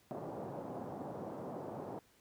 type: band-pass noise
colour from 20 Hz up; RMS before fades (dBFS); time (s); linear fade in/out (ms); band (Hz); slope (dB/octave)
white; -44; 0.11-1.99; 0; 110 to 770; 24
effects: pink hiss -68 dBFS RMS until 2.2 s + high-pass 60 Hz 12 dB/octave